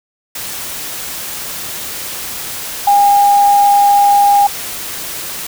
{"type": "tone in noise", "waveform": "sine", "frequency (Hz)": 810, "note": "G#5", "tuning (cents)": -43, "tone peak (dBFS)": -6, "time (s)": [2.87, 4.47], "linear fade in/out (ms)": 5, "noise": "white", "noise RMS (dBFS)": -24, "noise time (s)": [0.35, 5.47], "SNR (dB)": 15, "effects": []}